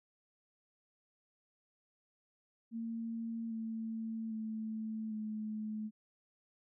sine tone with pitch steps, 228.3 / 223.9 / 219.5 / 215.2 Hz, A#3 / A3 / A3 / A3, -36 / +30 / -4 / -38 cents, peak -37 dBFS, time 2.71-5.91 s, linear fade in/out 50 ms, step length 800 ms, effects none

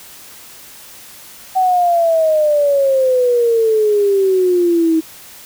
sine exponential sweep, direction down, 758 to 317.8 Hz, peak -10 dBFS, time 1.55-5.01 s, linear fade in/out 20 ms, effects white hiss -38 dBFS RMS until 5.45 s

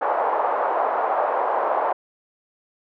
white band-pass noise, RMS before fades -22 dBFS, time 0.01-1.93 s, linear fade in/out 10 ms, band 530 to 980 Hz, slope 24 dB/octave, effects none

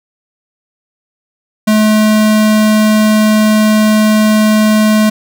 square tone, 214.8 Hz, A3, 41 cents flat, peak -7 dBFS, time 1.67-5.1 s, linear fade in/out 10 ms, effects none

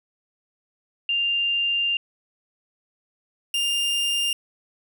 sine / 40% pulse tone pair in turn, 2794 / 2805 Hz, F7 / F7, 0 / +7 cents, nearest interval unison, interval 7 cents, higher second, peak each -20 dBFS, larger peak neither, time 1.09-1.97 / 3.54-4.33 s, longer first, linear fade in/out 2 ms, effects none

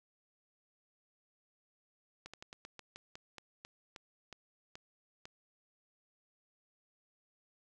slowing click train, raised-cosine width 0.2 ms, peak -30 dBFS, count 14, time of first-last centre 2.26-5.255 s, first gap 76 ms, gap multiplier 1.17, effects none

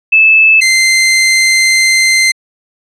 sine / sawtooth tone pair in turn, 2619 / 2079 Hz, E7 / C7, -12 / -12 cents, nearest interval major third, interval 400 cents, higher first, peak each -3 dBFS, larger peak neither, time 0.12-0.61 / 0.61-2.32 s, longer second, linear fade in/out 10 ms, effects resampled to 22050 Hz

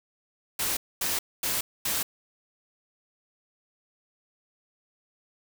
white noise bursts, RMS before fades -28 dBFS, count 4, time 0.59-2.03 s, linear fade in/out 5 ms, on 180 ms, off 240 ms, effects none

